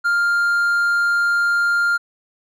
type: tone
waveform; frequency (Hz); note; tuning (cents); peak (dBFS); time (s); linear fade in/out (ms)
triangle; 1400; F6; +4; -13; 0.04-1.98; 20
effects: none